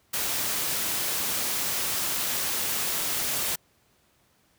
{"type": "noise", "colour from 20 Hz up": "white", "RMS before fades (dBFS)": -28, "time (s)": [0.13, 3.56], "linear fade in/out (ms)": 10, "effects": ["pink hiss -65 dBFS RMS until 4.58 s", "high-pass 60 Hz 12 dB/octave"]}